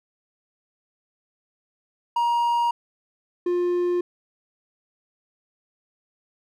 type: tone pair in turn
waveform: triangle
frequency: 946 / 353.5 Hz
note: A#5 / F4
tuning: +25 / +21 cents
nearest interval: octave + perfect fourth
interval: 1704 cents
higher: first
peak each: -17 / -18 dBFS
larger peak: first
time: 2.16-2.71 / 3.46-4.01 s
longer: neither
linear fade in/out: 5 ms
effects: none